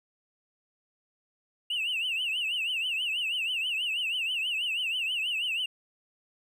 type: tone with vibrato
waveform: triangle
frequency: 2794 Hz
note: F7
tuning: in tune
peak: -25 dBFS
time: 1.7-5.66 s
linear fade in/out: 5 ms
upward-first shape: triangle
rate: 6.2 Hz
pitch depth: 180 cents each way
effects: tanh soft clip ceiling -23 dBFS